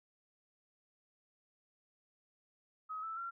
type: tone with pitch steps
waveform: sine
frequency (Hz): 1270 / 1318.6 / 1369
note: D#6 / E6 / F6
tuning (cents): +35 / 0 / -35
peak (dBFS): -39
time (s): 2.89-3.31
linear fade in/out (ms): 20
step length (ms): 140
effects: none